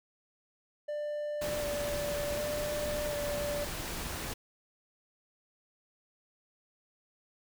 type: tone with vibrato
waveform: triangle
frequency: 588 Hz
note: D5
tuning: 2 cents sharp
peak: -31 dBFS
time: 0.88-3.65 s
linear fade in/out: 10 ms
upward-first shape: square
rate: 0.67 Hz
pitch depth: 15 cents each way
type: noise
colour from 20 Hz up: pink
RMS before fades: -38 dBFS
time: 1.41-4.34 s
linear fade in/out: 10 ms
effects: none